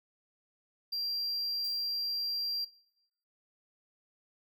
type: tone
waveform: triangle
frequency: 4742 Hz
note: D8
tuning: 16 cents sharp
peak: -31 dBFS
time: 0.92-2.65 s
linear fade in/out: 10 ms
type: noise with exponential decay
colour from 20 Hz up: violet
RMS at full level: -46 dBFS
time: 1.64-2.08 s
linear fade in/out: 5 ms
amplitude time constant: 95 ms
effects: noise-tail reverb RT60 0.9 s tail -21 dB re dry